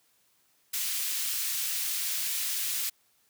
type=high-pass noise; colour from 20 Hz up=white; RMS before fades=-31 dBFS; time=0.73-2.9 s; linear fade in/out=10 ms; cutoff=2200 Hz; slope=12 dB/octave; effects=white hiss -68 dBFS RMS until 3.29 s + high-pass 60 Hz 12 dB/octave